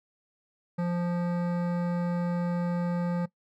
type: tone with hard clipping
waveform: sine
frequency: 174.61 Hz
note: F3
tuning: in tune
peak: -28 dBFS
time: 0.78-3.26 s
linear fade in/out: 10 ms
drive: 15 dB
effects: noise-tail reverb RT60 0.1 s tail -19 dB re dry